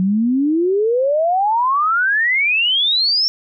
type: exponential sweep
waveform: sine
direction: up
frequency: 181.7 to 5500 Hz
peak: -13 dBFS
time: 0-3.28 s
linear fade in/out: 0 ms
effects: none